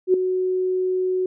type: tone with ADSR envelope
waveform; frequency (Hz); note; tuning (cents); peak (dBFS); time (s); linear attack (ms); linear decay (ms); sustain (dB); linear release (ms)
sine; 370; F#4; 0; -10; 0.07-1.26; 70; 3; -9; 3
effects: none